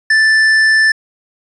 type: tone with hard clipping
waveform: sine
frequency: 1761 Hz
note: A6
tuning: 1 cent sharp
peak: -9 dBFS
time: 0.1-0.92 s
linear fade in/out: 5 ms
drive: 7 dB
effects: resampled to 32000 Hz